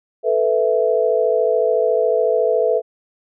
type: chord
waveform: sine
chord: A suspended second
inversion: none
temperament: equal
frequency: 440 / 493.9 / 659.3 Hz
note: A4 / B4 / E5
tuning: 0 / 0 / 0 cents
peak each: -18 / -18 / -19 dBFS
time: 0.23-2.82 s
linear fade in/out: 50 ms
effects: none